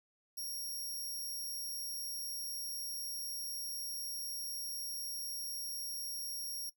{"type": "tone", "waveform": "5% pulse", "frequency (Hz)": 5588, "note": "F8", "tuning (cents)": 0, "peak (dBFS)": -33, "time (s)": [0.37, 6.7], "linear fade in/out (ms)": 10, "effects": ["noise-tail reverb RT60 0.1 s tail -18 dB re dry"]}